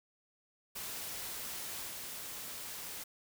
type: noise with level steps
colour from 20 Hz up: white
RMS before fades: -42 / -44 dBFS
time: 0.75-3.04 s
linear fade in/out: 10 ms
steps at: 1.87 s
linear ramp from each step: 20 ms
effects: none